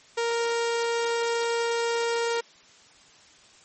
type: tone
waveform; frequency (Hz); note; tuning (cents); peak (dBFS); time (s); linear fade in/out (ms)
sawtooth; 466.2; A#4; 0; -20; 0.17-2.41; 10
effects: white hiss -54 dBFS RMS until 3.64 s + MP3 32 kbps